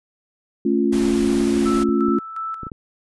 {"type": "chord", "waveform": "sine", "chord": "A augmented", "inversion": "none", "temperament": "equal", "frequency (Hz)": [220, 277.2, 349.2], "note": ["A3", "C#4", "E#4"], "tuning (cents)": [0, 0, 0], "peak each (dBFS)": -20, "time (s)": [0.65, 2.19], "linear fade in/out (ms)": 5}
{"type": "noise", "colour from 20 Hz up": "pink", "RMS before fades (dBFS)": -31, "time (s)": [0.92, 1.84], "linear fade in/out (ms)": 10}
{"type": "tone with tremolo", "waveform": "sine", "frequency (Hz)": 1318.5, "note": "E6", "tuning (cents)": 0, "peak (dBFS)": -24, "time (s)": [1.65, 2.7], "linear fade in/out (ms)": 20, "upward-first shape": "square", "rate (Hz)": 2.8, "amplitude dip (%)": 55}
{"type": "clicks", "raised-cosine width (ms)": 3, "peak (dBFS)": -20, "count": 5, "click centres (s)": [1.89, 2.085, 2.633, 2.668, 2.718]}
{"effects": ["resampled to 24000 Hz"]}